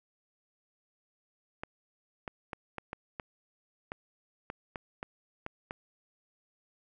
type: clicks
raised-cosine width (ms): 0.5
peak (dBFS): -22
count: 12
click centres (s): 1.635 / 2.278 / 2.532 / 2.783 / 2.931 / 3.198 / 3.919 / 4.501 / 4.758 / 5.029 / 5.464 / 5.709
effects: none